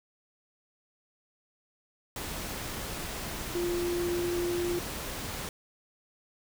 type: tone in noise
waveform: sine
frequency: 349.2 Hz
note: F4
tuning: in tune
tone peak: -28 dBFS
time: 3.55-4.79 s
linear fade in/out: 2 ms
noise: pink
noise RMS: -37 dBFS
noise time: 2.16-5.49 s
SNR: +6 dB
effects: none